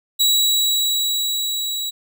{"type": "tone with level ramp", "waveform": "sawtooth", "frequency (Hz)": 3893, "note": "B7", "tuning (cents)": -26, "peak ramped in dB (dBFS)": [-10, -20], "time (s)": [0.19, 1.91], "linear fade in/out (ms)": 20, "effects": []}